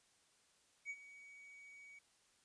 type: tone with ADSR envelope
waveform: triangle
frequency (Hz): 2257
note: C#7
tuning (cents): +31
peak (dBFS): -39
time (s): 0.85-1.99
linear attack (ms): 48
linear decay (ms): 52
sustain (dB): -15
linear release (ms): 5
effects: white hiss -73 dBFS RMS until 2.44 s + resampled to 22050 Hz

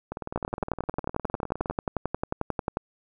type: two click trains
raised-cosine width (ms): 1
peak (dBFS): -19 / -12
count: 32 / 28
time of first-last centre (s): 0.12-1.71 / 0.36-2.771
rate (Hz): 19.5 / 11.2
effects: none

